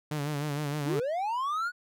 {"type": "tone with vibrato", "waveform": "sawtooth", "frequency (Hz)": 146.83, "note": "D3", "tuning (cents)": 0, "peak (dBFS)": -26, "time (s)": [0.11, 1], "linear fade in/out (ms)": 5, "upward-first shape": "sine", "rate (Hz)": 6.5, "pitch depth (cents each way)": 68}
{"type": "linear sweep", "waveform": "triangle", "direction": "up", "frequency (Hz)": [244.3, 1480], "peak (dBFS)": -26, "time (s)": [0.84, 1.72], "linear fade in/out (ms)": 50}
{"effects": []}